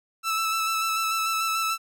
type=tone with vibrato; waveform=sawtooth; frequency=1318.5 Hz; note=E6; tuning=in tune; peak=-20 dBFS; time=0.23-1.78 s; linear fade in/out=50 ms; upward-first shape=square; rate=6.8 Hz; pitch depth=14 cents each way; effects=none

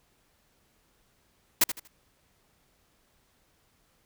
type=noise with echo; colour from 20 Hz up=white; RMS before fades=-20 dBFS; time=1.61-1.64 s; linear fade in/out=5 ms; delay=79 ms; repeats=3; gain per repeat=-11 dB; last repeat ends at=1.877 s; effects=pink hiss -68 dBFS RMS until 4.05 s

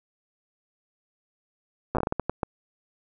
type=slowing click train; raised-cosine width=1 ms; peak=-11 dBFS; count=11; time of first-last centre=1.95-2.432 s; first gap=8 ms; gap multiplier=1.37; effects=none

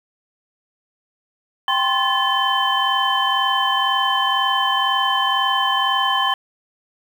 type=tone cluster; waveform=sine; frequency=789 / 1021 / 1063 / 1736 / 3080 Hz; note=G5 / C6 / C6 / A6 / G7; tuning=+11 / -43 / +27 / -24 / -31 cents; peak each=-23 / -25 / -21 / -24 / -21 dBFS; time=1.68-6.34 s; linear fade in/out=2 ms; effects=7-bit

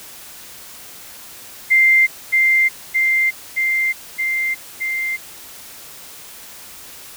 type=tone with echo; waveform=sine; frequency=2093 Hz; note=C7; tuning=in tune; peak=-9 dBFS; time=1.7-2.07 s; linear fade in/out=20 ms; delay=620 ms; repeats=5; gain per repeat=-2 dB; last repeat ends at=5.17 s; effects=white hiss -38 dBFS RMS until 7.16 s

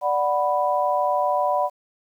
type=chord; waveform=sine; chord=B minor; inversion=first; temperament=equal; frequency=587.3 / 740 / 987.8 Hz; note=D5 / F#5 / B5; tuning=0 / 0 / 0 cents; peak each=-23 dBFS; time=0.01-1.7 s; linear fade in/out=50 ms; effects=9-bit

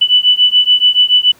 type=beating tone pair; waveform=sine; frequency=2975 / 2982 Hz; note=F#7 / F#7; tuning=+9 / +13 cents; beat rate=7 Hz; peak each=-10 dBFS; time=0.01-1.32 s; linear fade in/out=10 ms; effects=pink hiss -47 dBFS RMS until 1.39 s + high-pass 100 Hz 12 dB/octave

